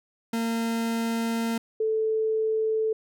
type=tone pair in turn; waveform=40% pulse / sine; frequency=228.8 / 439.2 Hz; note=A#3 / A4; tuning=-32 / -3 cents; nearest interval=major seventh; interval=1129 cents; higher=second; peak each=-24 / -22 dBFS; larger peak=second; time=0.33-1.58 / 1.8-2.93 s; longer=first; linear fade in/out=5 ms; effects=none